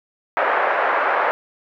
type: band-pass noise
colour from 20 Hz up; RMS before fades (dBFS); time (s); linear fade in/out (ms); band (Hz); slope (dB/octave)
pink; -19; 0.37-1.31; 0; 540 to 1800; 24
effects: none